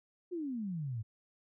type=exponential sweep; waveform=sine; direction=down; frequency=370.4 to 104.3 Hz; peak=-35 dBFS; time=0.31-1.03 s; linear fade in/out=20 ms; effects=none